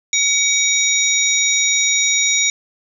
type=tone cluster; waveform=sine; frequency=2263 / 3787 / 5750 / 6830 Hz; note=C#7 / A#7 / F8 / G#8; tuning=+35 / +27 / +50 / +48 cents; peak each=-19 dBFS; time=0.13-2.5 s; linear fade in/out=2 ms; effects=8-bit